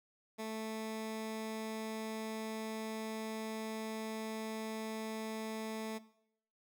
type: tone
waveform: 15% pulse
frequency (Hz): 220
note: A3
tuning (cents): 0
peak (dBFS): -33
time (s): 0.38-5.99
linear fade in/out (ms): 20
effects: noise-tail reverb RT60 0.7 s tail -18 dB re dry